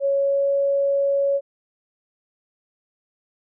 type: tone with pitch glide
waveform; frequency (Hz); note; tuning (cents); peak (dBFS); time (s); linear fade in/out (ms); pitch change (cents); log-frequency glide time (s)
sine; 554.4 to 557.6; C#5 to C#5; 0 to +10; -17; 0-1.41; 50; +10; 0.14-0.49
effects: none